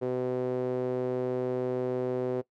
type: tone with band-pass filter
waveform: sawtooth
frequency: 126.4 Hz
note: B2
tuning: 41 cents sharp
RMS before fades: -30 dBFS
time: 0.01-2.42 s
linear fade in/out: 20 ms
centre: 430 Hz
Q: 3.9
effects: noise-tail reverb RT60 0.1 s tail -18 dB re dry